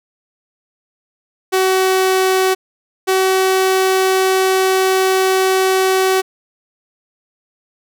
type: tone pair in turn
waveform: sawtooth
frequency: 377 / 378.4 Hz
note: F#4 / F#4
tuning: +32 / +39 cents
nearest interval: unison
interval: 7 cents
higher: second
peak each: -8 dBFS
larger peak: neither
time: 1.52-2.55 / 3.07-6.22 s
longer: second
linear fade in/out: 20 ms
effects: none